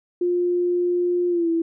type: tone with pitch glide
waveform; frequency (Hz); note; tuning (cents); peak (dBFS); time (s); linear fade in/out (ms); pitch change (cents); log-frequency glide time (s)
sine; 353.4 to 331.6; F4 to E4; +21 to +10; -18; 0.21-1.62; 5; -111; 1.29-1.49
effects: none